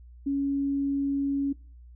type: tone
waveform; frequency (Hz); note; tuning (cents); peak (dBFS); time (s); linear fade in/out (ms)
sine; 278.6; C#4; +9; -24; 0.26-1.53; 10
effects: noise-tail reverb RT60 0.4 s tail -22 dB re dry + added 60 Hz sine -46 dBFS peak until 1.95 s